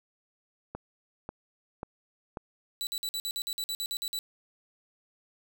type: click train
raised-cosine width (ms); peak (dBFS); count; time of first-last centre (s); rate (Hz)
1; -22; 4; 0.75-2.372; 1.85
type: tone bursts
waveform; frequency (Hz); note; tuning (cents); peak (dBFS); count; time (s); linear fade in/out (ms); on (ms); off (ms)
sawtooth; 3950; B7; 0; -28; 13; 2.81-4.189; 0; 59; 51
effects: none